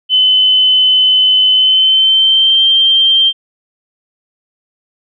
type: tone with pitch glide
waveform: sine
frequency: 3033 to 3155 Hz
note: F#7 to G7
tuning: +42 to +10 cents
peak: -6 dBFS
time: 0.09-3.33 s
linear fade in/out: 50 ms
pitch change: +68 cents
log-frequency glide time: 1.52-2.67 s
effects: none